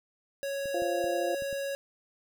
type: tone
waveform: square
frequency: 554.4 Hz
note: C#5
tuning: in tune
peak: -32 dBFS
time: 0.43-1.75 s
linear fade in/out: 0 ms
type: clicks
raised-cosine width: 3 ms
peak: -33 dBFS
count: 5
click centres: 0.657 / 0.821 / 1.042 / 1.422 / 1.528 s
type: harmonic tone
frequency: 173.6 Hz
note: F3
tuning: 10 cents flat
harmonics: 2 / 3 / 4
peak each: -33 / -33 / -33 dBFS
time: 0.74-1.35 s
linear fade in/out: 5 ms
effects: none